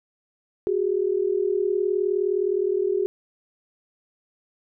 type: tone pair together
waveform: sine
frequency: 370 / 409.4 Hz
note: F#4 / G#4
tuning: 0 / -25 cents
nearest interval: major second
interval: 175 cents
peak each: -23 dBFS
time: 0.67-3.06 s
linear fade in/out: 0 ms
effects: none